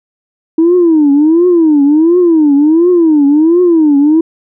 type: tone with vibrato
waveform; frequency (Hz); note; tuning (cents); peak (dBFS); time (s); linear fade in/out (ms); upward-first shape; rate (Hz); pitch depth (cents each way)
sine; 318; D#4; +38; -3; 0.58-4.21; 5; triangle; 1.4; 240
effects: tanh soft clip ceiling -1 dBFS